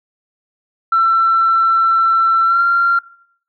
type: tone with pitch glide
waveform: sine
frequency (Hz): 1343 to 1380.8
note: E6 to F6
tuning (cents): +32 to -20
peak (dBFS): -9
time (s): 0.92-2.99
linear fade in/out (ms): 5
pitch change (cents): +48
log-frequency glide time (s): 2.44-2.61
effects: noise-tail reverb RT60 0.6 s tail -21 dB re dry + tanh soft clip ceiling -5 dBFS